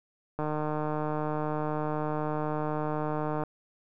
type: click train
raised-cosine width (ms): 1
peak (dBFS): -18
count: 464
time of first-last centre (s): 0.39-3.436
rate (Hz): 152
effects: none